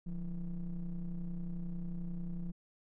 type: ring-modulated tone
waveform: triangle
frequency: 79.3 Hz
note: D#2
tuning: 33 cents sharp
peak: -31 dBFS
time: 0.06-2.52 s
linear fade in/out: 10 ms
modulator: 94.9 Hz
effects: none